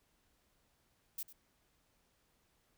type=noise with echo; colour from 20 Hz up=violet; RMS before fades=-41 dBFS; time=1.18-1.23 s; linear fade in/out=5 ms; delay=99 ms; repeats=1; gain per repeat=-15 dB; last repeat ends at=1.329 s; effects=pink hiss -75 dBFS RMS until 2.77 s